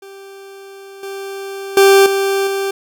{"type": "tone with level steps", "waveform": "40% pulse", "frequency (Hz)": 392, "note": "G4", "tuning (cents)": 0, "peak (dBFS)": [-33, -24, -5, -13, -16], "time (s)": [0.02, 2.71], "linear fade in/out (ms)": 5, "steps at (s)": [1.03, 1.77, 2.06, 2.47], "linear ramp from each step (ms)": 2, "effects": []}